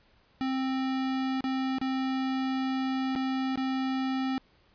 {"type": "tone with dropouts", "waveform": "square", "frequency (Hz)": 263.2, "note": "C4", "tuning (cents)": 10, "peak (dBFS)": -28, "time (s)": [0.41, 4.38], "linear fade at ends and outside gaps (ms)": 0, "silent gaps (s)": [[1.407, 1.441], [1.784, 1.814], [3.153, 3.16], [3.557, 3.575]], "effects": ["pink hiss -64 dBFS RMS until 4.74 s", "resampled to 11025 Hz"]}